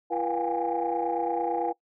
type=tone cluster; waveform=sine; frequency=340.2 / 484.6 / 712 / 799 / 828 Hz; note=F4 / B4 / F5 / G5 / G#5; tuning=-45 / -33 / +33 / +33 / -5 cents; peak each=-31 dBFS; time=0.1-1.73 s; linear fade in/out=20 ms; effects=noise-tail reverb RT60 0.1 s tail -22 dB re dry + tanh soft clip ceiling -17 dBFS